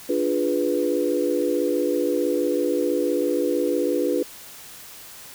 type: chord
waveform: sine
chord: D diminished seventh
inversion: none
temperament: equal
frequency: 293.7 / 349.2 / 415.3 / 493.9 Hz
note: D4 / F4 / Ab4 / Cb5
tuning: 0 / 0 / 0 / 0 cents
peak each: -25 / -25 / -27 / -24 dBFS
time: 0.09-4.23 s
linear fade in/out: 5 ms
effects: white hiss -42 dBFS RMS until 5.34 s